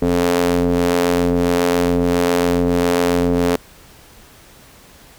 sawtooth ring-modulated tone, 87.31 Hz, F2, in tune, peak -7 dBFS, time 0.02-3.56 s, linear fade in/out 0 ms, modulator 350 Hz, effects pink hiss -45 dBFS RMS until 5.18 s

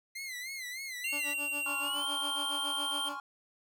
sawtooth tone with vibrato, 2066 Hz, C7, 22 cents flat, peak -35 dBFS, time 0.15-1.34 s, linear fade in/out 10 ms, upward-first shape sine, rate 3.3 Hz, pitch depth 100 cents each way
square tone with pitch glide, 2756 to 3166 Hz, F7 to G7, -24 to +17 cents, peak -33 dBFS, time 1.04-3.09 s, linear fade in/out 5 ms, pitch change +241 cents, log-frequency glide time 1.82-2.06 s
15% pulse tone with tremolo, 290 Hz, D4, 22 cents flat, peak -33 dBFS, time 1.12-3.18 s, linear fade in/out 10 ms, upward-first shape sine, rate 7.2 Hz, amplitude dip 90%
triangle chord, Db major seventh, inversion second, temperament equal, 830.6 / 1046.5 / 1108.7 / 1396.9 Hz, Ab5 / C6 / Db6 / F6, 0 / 0 / 0 / 0 cents, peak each -43 / -44 / -40 / -41 dBFS, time 1.66-3.2 s, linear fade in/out 2 ms
effects none

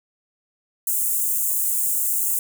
white high-pass noise, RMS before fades -22 dBFS, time 0.87-2.39 s, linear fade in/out 2 ms, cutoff 7200 Hz, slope 48 dB/octave, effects none

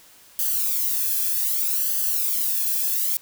violet noise with flanger, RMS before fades -23 dBFS, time 0.39-3.17 s, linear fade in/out 0 ms, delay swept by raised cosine 0.64 to 1.2 ms, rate 0.64 Hz, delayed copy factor +0.8, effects white hiss -51 dBFS RMS until 3.21 s

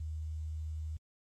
sine tone with quantisation, 78.2 Hz, D#2, 9 cents sharp, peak -36 dBFS, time 0-0.97 s, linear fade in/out 5 ms, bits 11, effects AAC 32 kbps

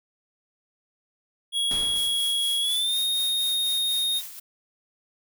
square tone with pitch glide, 3322 to 3707 Hz, G#7 to A#7, 0 to -10 cents, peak -23 dBFS, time 1.52-4.22 s, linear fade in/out 50 ms, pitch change +190 cents, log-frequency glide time 2.6-2.99 s
pink noise with exponential decay, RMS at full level -35 dBFS, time 1.71-2.68 s, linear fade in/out 0 ms, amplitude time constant 210 ms
blue noise with tremolo, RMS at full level -36 dBFS, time 1.95-4.4 s, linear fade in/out 10 ms, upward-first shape sine, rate 4.1 Hz, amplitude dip 55%
effects none

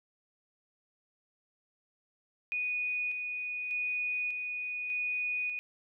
sine tone with tremolo, 2474 Hz, D#7, 10 cents flat, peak -30 dBFS, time 2.52-5.59 s, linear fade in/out 0 ms, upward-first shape square, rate 0.84 Hz, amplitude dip 35%, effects none

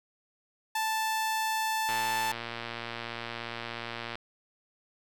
sawtooth tone, 880 Hz, A5, in tune, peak -24 dBFS, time 0.75-2.32 s, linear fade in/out 5 ms
click train, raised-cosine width 0.3 ms, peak -20 dBFS, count 266, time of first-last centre 1.89-4.155 s, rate 117 Hz
effects none

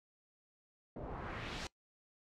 pink noise with low-pass filter sweep, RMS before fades -44 dBFS, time 0.96-1.67 s, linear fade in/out 2 ms, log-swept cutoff 550 to 5800 Hz, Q 1.4, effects noise-tail reverb RT60 0.1 s tail -21 dB re dry

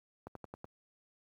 slowing click train, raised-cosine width 1 ms, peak -30 dBFS, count 5, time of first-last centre 0.27-0.644 s, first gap 83 ms, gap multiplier 1.08, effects high-pass 60 Hz 12 dB/octave + 11-bit

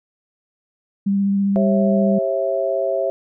sine tone with vibrato, 198.3 Hz, G3, 20 cents sharp, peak -15 dBFS, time 1.06-2.19 s, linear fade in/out 10 ms, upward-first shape sine, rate 15 Hz, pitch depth 12 cents each way
sine chord, C# diminished, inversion second, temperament equal with one note detuned, 392 / 542 / 659.3 Hz, G4 / C#5 / E5, 0 / -39 / 0 cents, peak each -25 / -21 / -21 dBFS, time 1.56-3.1 s, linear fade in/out 0 ms
effects none

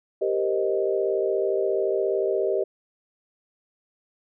sine chord, C minor seventh, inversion second, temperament equal, 392 / 466.2 / 523.3 / 622.3 Hz, G4 / Bb4 / C5 / Eb5, 0 / 0 / 0 / 0 cents, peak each -24 / -28 / -30 / -27 dBFS, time 0.21-2.64 s, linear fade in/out 10 ms, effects none

